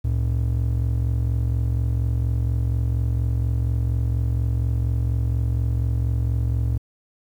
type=ring-modulated tone; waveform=triangle; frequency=90.6 Hz; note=F#2; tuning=36 cents flat; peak=-14 dBFS; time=0.04-6.78 s; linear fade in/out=10 ms; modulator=22.1 Hz; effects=9-bit